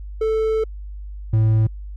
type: tone pair in turn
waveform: triangle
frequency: 440 / 110 Hz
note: A4 / A2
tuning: 0 / 0 cents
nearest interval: 2 octaves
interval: 2400 cents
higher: first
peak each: -15 / -11 dBFS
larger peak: second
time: 0.21-0.64 / 1.33-1.67 s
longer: first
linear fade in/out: 5 ms
effects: added 50 Hz sine -30 dBFS peak until 1.96 s